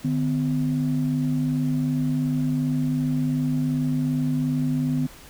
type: tone pair together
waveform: sine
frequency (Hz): 150.7 / 253.4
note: D3 / B3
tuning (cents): +45 / +45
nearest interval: major sixth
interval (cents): 900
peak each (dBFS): -23 / -22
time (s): 0.04-5.07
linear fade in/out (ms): 10
effects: tanh soft clip ceiling -14 dBFS + pink hiss -46 dBFS RMS until 5.29 s